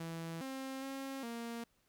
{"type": "tone with pitch steps", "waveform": "sawtooth", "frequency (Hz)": [165, 266.1, 270.2, 233.3], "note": ["E3", "C4", "C#4", "A#3"], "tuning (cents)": [2, 29, -44, 2], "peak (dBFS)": -37, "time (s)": [0, 1.64], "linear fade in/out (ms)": 5, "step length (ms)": 410, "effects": ["pink hiss -75 dBFS RMS until 1.88 s"]}